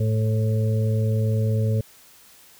harmonic tone, 109.6 Hz, A2, 6 cents flat, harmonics 1 / 2 / 4 / 5, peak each -19 / -30 / -31 / -33 dBFS, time 0-1.81 s, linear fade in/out 5 ms, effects white hiss -51 dBFS RMS until 2.59 s

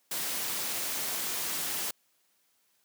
white noise with amplitude modulation, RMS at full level -31 dBFS, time 0.11-1.91 s, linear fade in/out 5 ms, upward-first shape sine, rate 227 Hz, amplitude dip 45%, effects white hiss -71 dBFS RMS until 2.84 s + high-pass 150 Hz 12 dB/octave

